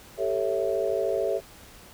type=chord; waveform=sine; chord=A dominant seventh; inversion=third; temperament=equal with one note detuned; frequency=392 / 445.4 / 554.4 / 659.3 Hz; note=G4 / A4 / C#5 / E5; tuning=0 / +21 / 0 / 0 cents; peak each=-29 dBFS; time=0.17-1.41 s; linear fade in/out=50 ms; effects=pink hiss -49 dBFS RMS until 1.93 s